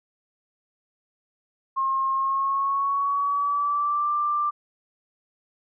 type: tone with pitch glide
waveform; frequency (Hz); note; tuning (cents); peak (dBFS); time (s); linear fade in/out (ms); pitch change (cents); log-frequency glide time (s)
sine; 1072 to 1182.6; C6 to D6; +42 to +12; -21; 1.76-4.51; 20; +170; 2.13-4.12
effects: none